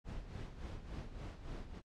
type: noise with tremolo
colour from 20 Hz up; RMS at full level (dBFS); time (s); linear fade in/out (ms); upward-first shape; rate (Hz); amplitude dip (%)
brown; -43; 0.04-1.82; 50; sine; 3.5; 65
effects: low-pass 6000 Hz 12 dB/octave + AAC 64 kbps